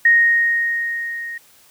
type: tone with level ramp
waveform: sine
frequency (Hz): 1864.7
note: A#6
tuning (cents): 0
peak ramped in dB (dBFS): -8 to -27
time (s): 0.05-1.38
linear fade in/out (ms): 5
effects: white hiss -51 dBFS RMS until 1.7 s + high-pass 60 Hz 12 dB/octave